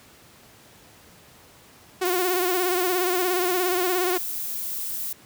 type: tone with vibrato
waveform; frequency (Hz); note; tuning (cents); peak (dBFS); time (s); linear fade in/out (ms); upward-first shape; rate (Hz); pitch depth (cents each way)
sawtooth; 362.2; F#4; -37; -18; 2.01-4.18; 10; sine; 17; 64
type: noise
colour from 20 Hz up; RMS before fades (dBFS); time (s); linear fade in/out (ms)
violet; -30; 2.05-5.13; 5
effects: pink hiss -51 dBFS RMS until 5.25 s + high-pass 80 Hz 12 dB/octave